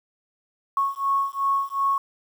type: beating tone pair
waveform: sine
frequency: 1100 / 1102.7 Hz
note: C#6 / C#6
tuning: -14 / -9 cents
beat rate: 2.7 Hz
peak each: -24 / -24 dBFS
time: 0.77-1.98 s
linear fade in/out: 2 ms
effects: 8-bit